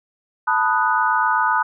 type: chord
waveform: sine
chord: B dominant seventh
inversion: third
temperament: equal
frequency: 880 / 987.8 / 1244.5 / 1480 Hz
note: A5 / B5 / D#6 / F#6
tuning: 0 / 0 / 0 / 0 cents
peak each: -21 dBFS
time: 0.47-1.63 s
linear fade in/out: 10 ms
effects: none

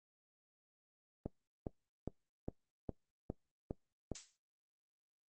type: click train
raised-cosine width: 2 ms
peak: -26 dBFS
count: 8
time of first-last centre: 1.26-4.117 s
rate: 2.45 Hz
type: noise with exponential decay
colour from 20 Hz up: violet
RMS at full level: -32 dBFS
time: 4.15-4.37 s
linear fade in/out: 5 ms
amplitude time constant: 47 ms
effects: noise-tail reverb RT60 0.1 s tail -19 dB re dry + Opus 24 kbps

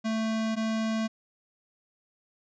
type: tone pair in turn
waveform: square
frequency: 221.5 / 221.5 Hz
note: A3 / A3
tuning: +12 / +12 cents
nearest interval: unison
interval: 0 cents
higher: neither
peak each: -27 dBFS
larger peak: neither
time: 0.04-0.56 / 0.56-1.08 s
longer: neither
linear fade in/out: 20 ms
effects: resampled to 16000 Hz

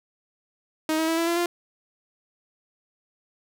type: tone with pitch steps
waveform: sawtooth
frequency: 314.1 / 320.5 / 327.1 / 333.7 / 340.6 / 347.5 Hz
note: D#4 / E4 / E4 / E4 / F4 / F4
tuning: +16 / -49 / -13 / +21 / -43 / -9 cents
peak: -18 dBFS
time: 0.89-1.46 s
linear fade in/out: 2 ms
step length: 95 ms
effects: none

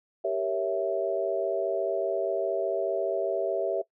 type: chord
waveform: sine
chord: G diminished seventh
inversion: none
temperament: equal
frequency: 392 / 466.2 / 554.4 / 659.3 Hz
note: G4 / Bb4 / Db5 / Fb5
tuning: 0 / 0 / 0 / 0 cents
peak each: -31 / -34 / -31 / -28 dBFS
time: 0.24-3.82 s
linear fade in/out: 10 ms
effects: noise-tail reverb RT60 0.1 s tail -20 dB re dry

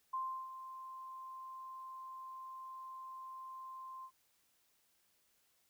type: tone with ADSR envelope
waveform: sine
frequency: 1046.5 Hz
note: C6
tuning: in tune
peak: -35 dBFS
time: 0.13-4.11 s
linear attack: 10 ms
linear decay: 340 ms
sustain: -11 dB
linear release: 67 ms
effects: white hiss -75 dBFS RMS until 5.69 s

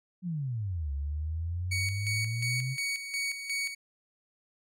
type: exponential two-way sweep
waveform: sine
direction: down then up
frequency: 187.8 to 68.8 to 134.5 Hz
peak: -30 dBFS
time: 0.22-2.77 s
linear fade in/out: 50 ms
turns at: 0.92 s
type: tone with tremolo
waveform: sawtooth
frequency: 2241 Hz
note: C#7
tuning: 18 cents sharp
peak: -26 dBFS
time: 1.71-3.75 s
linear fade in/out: 10 ms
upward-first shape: square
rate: 2.8 Hz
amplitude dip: 60%
effects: low-pass 12000 Hz 12 dB/octave

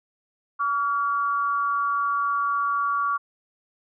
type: tone pair together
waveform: sine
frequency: 1140.7 / 1396.9 Hz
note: C#6 / F6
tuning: +49 / 0 cents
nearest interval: major third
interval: 351 cents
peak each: -22 / -28 dBFS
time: 0.59-3.18 s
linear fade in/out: 20 ms
effects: none

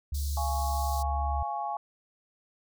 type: tone with pitch glide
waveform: sine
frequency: 71.4 to 70.42 Hz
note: D2 to C#2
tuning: -48 to +28 cents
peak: -28 dBFS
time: 0.12-1.43 s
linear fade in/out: 5 ms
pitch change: -24 cents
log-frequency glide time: 0.35-0.62 s
type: high-pass noise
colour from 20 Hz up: pink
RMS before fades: -42 dBFS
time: 0.14-1.03 s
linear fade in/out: 10 ms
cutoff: 4000 Hz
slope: 48 dB/octave
type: chord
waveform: sine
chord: Db major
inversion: first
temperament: just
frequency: 693 / 831.5 / 1108.7 Hz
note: F5 / Ab5 / Db6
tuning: -14 / +2 / 0 cents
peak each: -36 / -32 / -37 dBFS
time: 0.37-1.77 s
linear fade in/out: 2 ms
effects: none

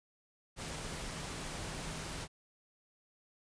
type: tone in noise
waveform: sine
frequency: 160 Hz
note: D#3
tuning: 49 cents sharp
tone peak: -49 dBFS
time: 0.56-2.28 s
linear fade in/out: 50 ms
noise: pink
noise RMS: -42 dBFS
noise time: 0.56-2.28 s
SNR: -10 dB
effects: resampled to 22050 Hz

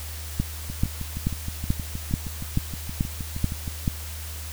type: two click trains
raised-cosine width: 5 ms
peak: -9 / -19 dBFS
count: 9 / 20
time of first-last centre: 0.4-3.878 / 0.7-3.678 s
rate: 2.3 / 6.38 Hz
effects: added 77 Hz sine -34 dBFS peak until 4.52 s + white hiss -39 dBFS RMS until 4.52 s

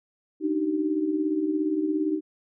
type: tone cluster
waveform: sine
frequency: 292.6 / 309.9 / 383.7 Hz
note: D4 / D#4 / G4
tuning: -6 / -7 / -37 cents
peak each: -32 / -24 / -30 dBFS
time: 0.4-2.21 s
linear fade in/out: 50 ms
effects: none

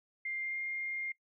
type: tone with pitch glide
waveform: sine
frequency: 2100 to 2118 Hz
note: C7 to C7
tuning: +6 to +21 cents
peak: -35 dBFS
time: 0.25-1.12 s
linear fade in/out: 5 ms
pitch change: +15 cents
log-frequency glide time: 0.37-0.59 s
effects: noise-tail reverb RT60 0.1 s tail -20 dB re dry

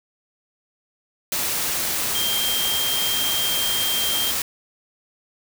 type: tone in noise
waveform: sine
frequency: 3185 Hz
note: G7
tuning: 27 cents sharp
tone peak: -23 dBFS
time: 2.15-4.31 s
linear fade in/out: 2 ms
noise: white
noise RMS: -24 dBFS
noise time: 1.32-4.42 s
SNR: -2 dB
effects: none

